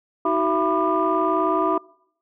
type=tone cluster; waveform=sine; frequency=316.9 / 375.9 / 669 / 989 / 1199 Hz; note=D#4 / F#4 / E5 / B5 / D6; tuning=+32 / +27 / +25 / +2 / +36 cents; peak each=-24 dBFS; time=0.25-1.78 s; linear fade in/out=5 ms; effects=noise-tail reverb RT60 0.7 s tail -25 dB re dry + tanh soft clip ceiling -9 dBFS